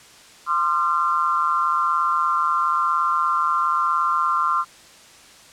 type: tone cluster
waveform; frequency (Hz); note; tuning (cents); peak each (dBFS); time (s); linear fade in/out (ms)
sine; 1046 / 1203 / 1364; C6 / D6 / F6; -1 / +41 / -41; -22; 0.46-4.65; 50
effects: white hiss -47 dBFS RMS until 5.52 s + low-pass 8000 Hz 12 dB/octave